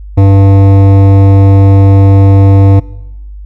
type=tone with hard clipping; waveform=sine; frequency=98 Hz; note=G2; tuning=in tune; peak=-3 dBFS; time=0.17-2.8 s; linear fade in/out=10 ms; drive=14 dB; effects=noise-tail reverb RT60 1.0 s tail -22 dB re dry + added 50 Hz sine -23 dBFS peak until 3.45 s